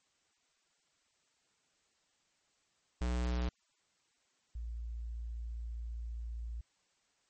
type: tone pair in turn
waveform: square / sine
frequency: 60.9 / 57.48 Hz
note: B1 / A#1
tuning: -24 / -24 cents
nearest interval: minor second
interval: 100 cents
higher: first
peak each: -32 / -38 dBFS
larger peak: first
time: 3.01-3.49 / 4.55-6.61 s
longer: second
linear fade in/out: 5 ms
effects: white hiss -75 dBFS RMS until 7.29 s + MP3 32 kbps